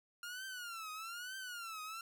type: tone with vibrato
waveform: sawtooth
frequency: 1396.9 Hz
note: F6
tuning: in tune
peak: -40 dBFS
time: 0.23-2.01 s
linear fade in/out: 2 ms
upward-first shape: triangle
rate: 1.1 Hz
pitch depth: 200 cents each way
effects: none